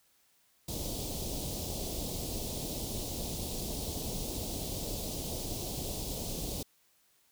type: band-stop noise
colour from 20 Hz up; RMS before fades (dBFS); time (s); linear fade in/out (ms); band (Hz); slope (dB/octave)
pink; -37; 0.68-6.63; 5; 710 to 3500; 24
effects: white hiss -69 dBFS RMS until 7.31 s